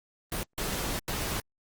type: noise bursts at uneven times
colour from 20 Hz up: pink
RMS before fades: -32 dBFS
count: 3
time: 0.32-0.43 / 0.58-0.99 / 1.08-1.4 s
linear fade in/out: 0 ms
effects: Opus 24 kbps